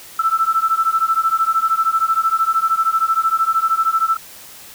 sine beating tone pair, 1318.5 / 1331.5 Hz, E6 / E6, 0 / +17 cents, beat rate 13 Hz, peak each -17 dBFS, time 0.19-4.17 s, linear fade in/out 5 ms, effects white hiss -39 dBFS RMS until 4.74 s

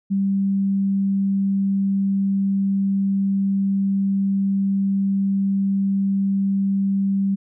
sine tone, 196 Hz, G3, in tune, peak -17 dBFS, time 0.1-7.36 s, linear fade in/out 20 ms, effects none

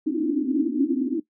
white band-pass noise, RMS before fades -23 dBFS, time 0.06-1.2 s, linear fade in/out 10 ms, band 250 to 330 Hz, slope 96 dB/octave, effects noise-tail reverb RT60 0.1 s tail -17 dB re dry

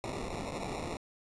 white noise with sample-and-hold, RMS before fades -38 dBFS, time 0.04-0.97 s, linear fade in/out 0 ms, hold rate 1575 Hz, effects resampled to 22050 Hz

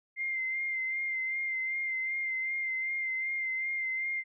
sine tone with vibrato, 2093 Hz, C7, in tune, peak -30 dBFS, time 0.16-4.24 s, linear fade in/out 50 ms, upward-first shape sine, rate 2.6 Hz, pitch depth 27 cents each way, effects none

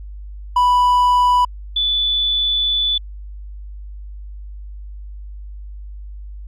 triangle / sine tone pair in turn, 987.8 / 3476 Hz, B5 / A7, 0 / -22 cents, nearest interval octave + minor seventh, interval 2178 cents, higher second, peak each -9 / -15 dBFS, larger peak first, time 0.56-1.45 / 1.76-2.98 s, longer second, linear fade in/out 5 ms, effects added 50 Hz sine -30 dBFS peak until 6.47 s

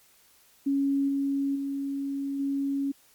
sine tone with level steps, 277.2 Hz, C#4, in tune, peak -22 / -24 / -28 / -25 dBFS, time 0.66-2.92 s, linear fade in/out 10 ms, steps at 1.08 / 1.55 / 2.39 s, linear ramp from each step 10 ms, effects white hiss -60 dBFS RMS until 3.14 s + MP3 96 kbps

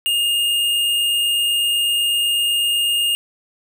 sine tone with hard clipping, 2832 Hz, F7, 23 cents sharp, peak -17 dBFS, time 0.06-3.15 s, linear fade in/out 0 ms, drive 14 dB, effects none

